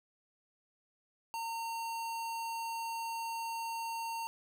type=tone; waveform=square; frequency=915 Hz; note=A#5; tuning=32 cents flat; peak=-37 dBFS; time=1.34-4.27 s; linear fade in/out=0 ms; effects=none

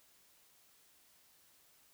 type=silence; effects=white hiss -67 dBFS RMS until 1.93 s

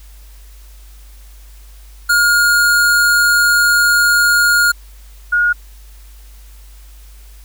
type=tone pair in turn; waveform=square / sine; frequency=1425 / 1437.4 Hz; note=F6 / F6; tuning=+34 / +49 cents; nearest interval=unison; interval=15 cents; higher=second; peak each=-10 dBFS; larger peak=neither; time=2.09-4.72 / 5.32-5.53 s; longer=first; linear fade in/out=10 ms; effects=added 50 Hz sine -36 dBFS peak until 7.44 s + white hiss -48 dBFS RMS until 7.44 s

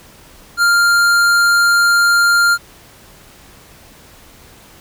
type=tone with tanh clipping; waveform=sine; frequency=1398 Hz; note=F6; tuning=1 cent sharp; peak=-11 dBFS; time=0.57-2.58 s; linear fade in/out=50 ms; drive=17 dB; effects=pink hiss -43 dBFS RMS until 4.8 s

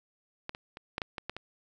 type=clicks; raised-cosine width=0.3 ms; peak=-19 / -25 / -27 / -16 / -16 / -20 / -18 / -23 dBFS; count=8; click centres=0.494 / 0.549 / 0.771 / 0.981 / 1.018 / 1.182 / 1.296 / 1.366 s; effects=none

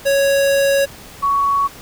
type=tone pair in turn; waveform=square / sine; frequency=554.4 / 1119.1 Hz; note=C#5 / C#6; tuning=0 / +16 cents; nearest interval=octave; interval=1216 cents; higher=second; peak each=-13 / -13 dBFS; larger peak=neither; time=0.05-0.86 / 1.22-1.68 s; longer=first; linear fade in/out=20 ms; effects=pink hiss -38 dBFS RMS until 1.81 s

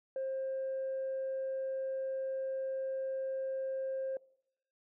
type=tone; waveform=sine; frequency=531 Hz; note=C5; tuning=25 cents sharp; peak=-32 dBFS; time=0.16-4.17 s; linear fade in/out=2 ms; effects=noise-tail reverb RT60 0.7 s tail -23 dB re dry + tanh soft clip ceiling -31 dBFS

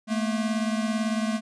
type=beating tone pair; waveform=square; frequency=217 / 235 Hz; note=A3 / A#3; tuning=-24 / +14 cents; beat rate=18 Hz; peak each=-26 / -31 dBFS; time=0.07-1.41 s; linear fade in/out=50 ms; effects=resampled to 22050 Hz

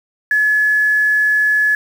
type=tone with quantisation; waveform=sine; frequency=1707 Hz; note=G#6; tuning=47 cents sharp; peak=-11 dBFS; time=0.31-1.75 s; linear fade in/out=2 ms; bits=6; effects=none

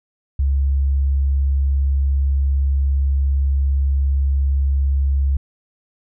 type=tone; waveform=sine; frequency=68.7 Hz; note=C#2; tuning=15 cents flat; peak=-14 dBFS; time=0.39-5.37 s; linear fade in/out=5 ms; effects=none

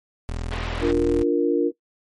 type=tone; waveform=25% pulse; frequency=41.18 Hz; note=E1; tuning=1 cent flat; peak=-23 dBFS; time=0.29-1.23 s; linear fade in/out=0 ms
type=band-pass noise; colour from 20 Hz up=pink; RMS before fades=-33 dBFS; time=0.51-0.92 s; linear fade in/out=10 ms; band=350 to 3700 Hz; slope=24 dB/octave
type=chord; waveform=sine; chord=Bb major; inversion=first; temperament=equal; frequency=293.7 / 349.2 / 466.2 Hz; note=D4 / F4 / Bb4; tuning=0 / 0 / 0 cents; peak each=-21 dBFS; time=0.8-1.72 s; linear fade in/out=50 ms
effects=noise-tail reverb RT60 0.1 s tail -18 dB re dry + MP3 48 kbps

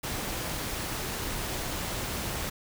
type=noise with amplitude modulation; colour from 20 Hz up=pink; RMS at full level=-32 dBFS; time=0.03-2.5 s; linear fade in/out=10 ms; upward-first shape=sine; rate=213 Hz; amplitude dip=30%; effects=none

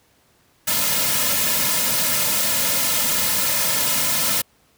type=noise with comb filter; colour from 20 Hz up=white; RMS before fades=-20 dBFS; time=0.67-4.42 s; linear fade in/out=10 ms; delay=2.6 ms; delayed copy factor=-0.95; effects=pink hiss -59 dBFS RMS until 4.77 s + high-pass 60 Hz 12 dB/octave

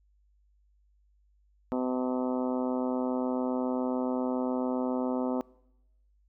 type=harmonic tone; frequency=127.2 Hz; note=C3; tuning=48 cents flat; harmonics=2 / 3 / 4 / 5 / 6 / 7 / 8 / 9 / 10; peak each=-29 / -37 / -35 / -38 / -43 / -40 / -46 / -47 / -48 dBFS; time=1.72-5.41 s; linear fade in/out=0 ms; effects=noise-tail reverb RT60 0.9 s tail -23 dB re dry + added 50 Hz sine -63 dBFS peak until 6.28 s

